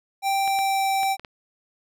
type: tone with pitch glide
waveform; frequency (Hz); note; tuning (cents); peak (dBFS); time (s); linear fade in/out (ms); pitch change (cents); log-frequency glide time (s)
square; 784 to 777.7; G5 to G5; 0 to -14; -21; 0.22-1.17; 50; -14; 0.38-0.89
type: clicks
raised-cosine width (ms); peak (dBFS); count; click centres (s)
0.3; -21; 5; 0.477 / 0.589 / 1.032 / 1.196 / 1.248
effects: none